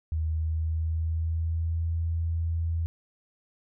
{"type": "tone with pitch glide", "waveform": "sine", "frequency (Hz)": [79.2, 82.71], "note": ["D#2", "E2"], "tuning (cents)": [31, 6], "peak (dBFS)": -25, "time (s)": [0.12, 2.86], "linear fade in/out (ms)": 0, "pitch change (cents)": 75, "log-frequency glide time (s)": [0.26, 1.86], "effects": []}